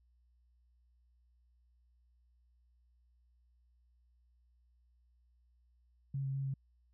sine tone with pitch steps, 137.2 / 135.1 / 136.6 / 135.4 Hz, C#3 / C#3 / C#3 / C#3, -17 / -44 / -25 / -40 cents, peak -34 dBFS, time 6.14-6.54 s, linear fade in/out 5 ms, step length 100 ms, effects added 60 Hz sine -67 dBFS peak until 6.93 s

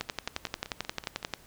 two click trains, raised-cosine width 0.2 ms, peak -13 / -23 dBFS, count 16 / 7, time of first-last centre 0.01-1.337 / 0.09-1.229 s, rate 11.3 / 5.27 Hz, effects pink hiss -56 dBFS RMS until 1.46 s

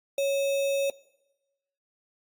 sine tone with sample-and-hold, 554.4 Hz, C#5, in tune, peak -23 dBFS, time 0.18-0.9 s, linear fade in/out 2 ms, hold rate 3150 Hz, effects noise-tail reverb RT60 1.0 s tail -21 dB re dry + AAC 64 kbps

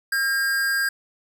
square tone with amplitude modulation, 1610 Hz, G6, 46 cents sharp, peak -19 dBFS, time 0.12-0.89 s, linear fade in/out 5 ms, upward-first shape sine, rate 269 Hz, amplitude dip 40%, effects none

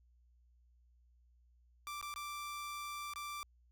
sawtooth tone with dropouts, 1174.7 Hz, D6, in tune, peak -38 dBFS, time 1.87-3.43 s, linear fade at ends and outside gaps 0 ms, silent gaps 2.013-2.027 / 2.14-2.16 / 3.136-3.159 s, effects added 60 Hz sine -65 dBFS peak until 3.71 s

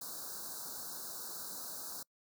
white band-stop noise, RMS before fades -44 dBFS, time 0.01-2.03 s, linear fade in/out 5 ms, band 1600 to 3900 Hz, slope 96 dB/octave, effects noise-tail reverb RT60 0.1 s tail -25 dB re dry + high-pass 150 Hz 12 dB/octave

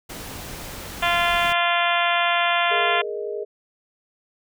pink noise, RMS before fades -35 dBFS, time 0.09-1.53 s, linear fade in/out 10 ms
harmonic tone, 345.9 Hz, F4, 17 cents flat, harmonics 2 / 3 / 4 / 5 / 6 / 7 / 8 / 9 / 10, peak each -23 / -25 / -26 / -27 / -28 / -28 / -29 / -30 / -30 dBFS, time 1.02-3.02 s, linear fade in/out 10 ms
sine chord, Ab suspended second, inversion none, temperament equal, 415.3 / 466.2 / 622.3 Hz, Ab4 / Bb4 / Eb5, 0 / 0 / 0 cents, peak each -28 / -31 / -34 dBFS, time 2.7-3.45 s, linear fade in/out 20 ms
effects none

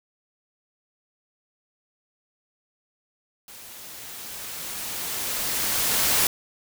white noise with level ramp, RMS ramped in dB -44 to -20 dBFS, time 3.48-6.27 s, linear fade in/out 2 ms, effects none

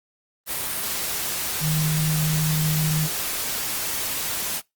sine tone in noise, 155.56 Hz, D#3, in tune, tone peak -20 dBFS, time 1.6-3.09 s, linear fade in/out 50 ms, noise white, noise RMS -27 dBFS, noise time 0.46-4.62 s, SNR +4 dB, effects noise-tail reverb RT60 0.2 s tail -24 dB re dry + Opus 32 kbps

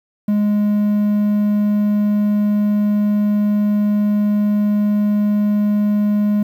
triangle tone, 207.7 Hz, G#3, in tune, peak -11 dBFS, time 0.28-6.43 s, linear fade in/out 5 ms, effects 8-bit

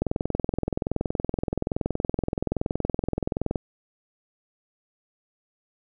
click train, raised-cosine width 2 ms, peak -11 dBFS, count 76, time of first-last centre 0.02-3.558 s, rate 21.2 Hz, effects none

